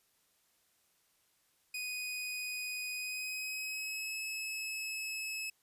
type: tone with pitch glide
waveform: sawtooth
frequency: 2489 to 2587 Hz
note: D#7 to E7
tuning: 0 to -33 cents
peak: -34 dBFS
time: 1.74-5.5 s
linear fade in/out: 5 ms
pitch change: +67 cents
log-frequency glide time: 2.92-4.16 s
effects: white hiss -73 dBFS RMS until 5.62 s + resampled to 32000 Hz